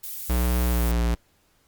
violet noise, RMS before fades -34 dBFS, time 0.03-0.92 s, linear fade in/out 10 ms
square tone with pitch glide, 61.2 to 58.23 Hz, B1 to A#1, -15 to -1 cents, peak -21 dBFS, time 0.29-1.15 s, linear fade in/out 10 ms, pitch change -86 cents, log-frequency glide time 0.65-0.97 s
effects pink hiss -64 dBFS RMS until 1.67 s + Opus 48 kbps

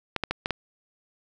clicks, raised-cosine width 0.3 ms, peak -10 dBFS, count 5, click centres 0.163 / 0.237 / 0.31 / 0.459 / 0.507 s, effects none

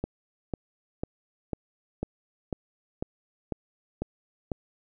click train, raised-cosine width 2 ms, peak -16 dBFS, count 10, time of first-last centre 0.04-4.518 s, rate 2.01 Hz, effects none

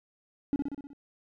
triangle tone with echo, 283.1 Hz, C#4, 37 cents sharp, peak -20 dBFS, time 0.53-0.56 s, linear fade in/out 0 ms, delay 62 ms, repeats 6, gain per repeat -4 dB, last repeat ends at 0.932 s, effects tanh soft clip ceiling -20 dBFS

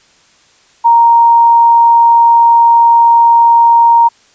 sine tone, 932.3 Hz, A#5, in tune, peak -3 dBFS, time 0.84-4.09 s, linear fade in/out 20 ms, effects white hiss -48 dBFS RMS until 4.34 s + resampled to 16000 Hz

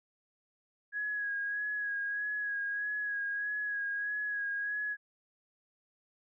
sine tone with vibrato, 1661.2 Hz, G#6, in tune, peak -32 dBFS, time 0.92-4.97 s, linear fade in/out 50 ms, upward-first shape sine, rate 1.6 Hz, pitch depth 29 cents each way, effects none

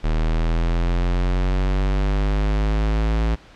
square linear sweep, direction up, 38.89 to 55.6 Hz, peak -18 dBFS, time 0.03-3.36 s, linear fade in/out 20 ms, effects pink hiss -47 dBFS RMS until 3.55 s + low-pass 4000 Hz 12 dB/octave

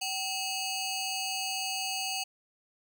15% pulse ring-modulated tone, 1826 Hz, A#6, 36 cents flat, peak -22 dBFS, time 0.01-2.24 s, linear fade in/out 10 ms, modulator 1060 Hz, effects none

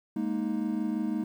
triangle chord, Ab suspended second, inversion none, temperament just, 207.7 / 233.6 / 311.5 Hz, Ab3 / Bb3 / Eb4, 0 / +4 / +2 cents, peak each -30 dBFS, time 0.16-1.24 s, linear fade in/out 5 ms, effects 10-bit

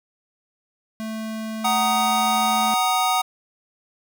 square tone, 220 Hz, A3, in tune, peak -28 dBFS, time 1-2.74 s, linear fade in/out 0 ms
square chord, D# minor, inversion first, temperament just, 746.7 / 933.4 / 1244.5 Hz, F#5 / A#5 / D#6, +16 / +2 / 0 cents, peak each -22 / -26 / -24 dBFS, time 1.64-3.22 s, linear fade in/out 10 ms
effects none

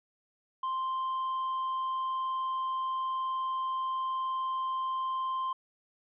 triangle tone, 1046.5 Hz, C6, in tune, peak -28 dBFS, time 0.63-5.53 s, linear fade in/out 5 ms, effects resampled to 8000 Hz

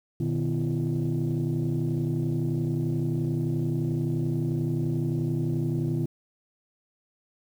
sine tone cluster, 121.6 / 153.1 / 251.5 / 338.1 Hz, B2 / D#3 / B3 / E4, -26 / -28 / +32 / +44 cents, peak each -28 / -26 / -32 / -30 dBFS, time 0.2-6.06 s, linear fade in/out 5 ms, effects tanh soft clip ceiling -19 dBFS + 9-bit

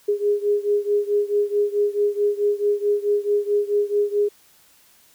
sine beating tone pair, 410 / 414.6 Hz, G#4 / G#4, -22 / -3 cents, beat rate 4.6 Hz, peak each -20 / -22 dBFS, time 0.08-4.29 s, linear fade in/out 10 ms, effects white hiss -55 dBFS RMS until 5.14 s

